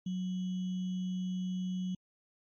sine tone with sample-and-hold, 183.9 Hz, F#3, 10 cents flat, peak -32 dBFS, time 0.06-1.95 s, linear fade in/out 5 ms, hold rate 3150 Hz, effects low-pass 6000 Hz 12 dB/octave + MP3 32 kbps

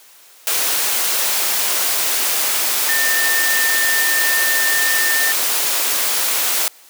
sine tone in noise, 1803 Hz, A6, 42 cents sharp, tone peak -17 dBFS, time 2.89-5.32 s, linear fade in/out 0 ms, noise white, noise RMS -18 dBFS, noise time 0.47-6.68 s, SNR -2 dB, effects white hiss -46 dBFS RMS until 6.89 s + high-pass 400 Hz 12 dB/octave

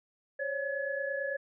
sine tone cluster, 538 / 567 / 1701 Hz, C5 / C#5 / G#6, +48 / +39 / +41 cents, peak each -36 / -36 / -35 dBFS, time 0.39-1.37 s, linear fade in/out 10 ms, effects none

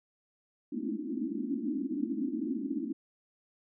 white band-pass noise, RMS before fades -34 dBFS, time 0.72-2.93 s, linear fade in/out 10 ms, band 210 to 330 Hz, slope 96 dB/octave, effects none

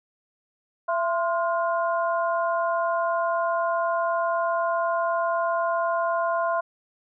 sine tone cluster, 672 / 1044 / 1421 Hz, E5 / C6 / F6, +33 / -4 / +30 cents, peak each -24 / -26 / -31 dBFS, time 0.88-6.61 s, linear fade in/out 10 ms, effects none

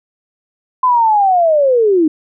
sine linear sweep, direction down, 1029 to 298.4 Hz, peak -8 dBFS, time 0.83-2.08 s, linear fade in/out 5 ms, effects none

